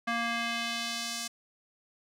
square tone with band-pass filter sweep, 233.1 Hz, A#3, in tune, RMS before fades -33 dBFS, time 0.07-1.28 s, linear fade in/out 10 ms, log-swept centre 1600 to 6500 Hz, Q 1.1, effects none

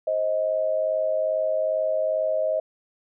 sine tone pair together, 527 / 629.4 Hz, C5 / D#5, +12 / +20 cents, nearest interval minor third, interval 308 cents, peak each -27 / -22 dBFS, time 0.07-2.6 s, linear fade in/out 5 ms, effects none

